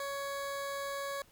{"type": "tone", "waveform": "20% pulse", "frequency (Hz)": 558, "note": "C#5", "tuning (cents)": 11, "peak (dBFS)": -31, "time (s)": [0, 1.22], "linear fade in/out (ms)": 2, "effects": ["pink hiss -63 dBFS RMS until 1.31 s"]}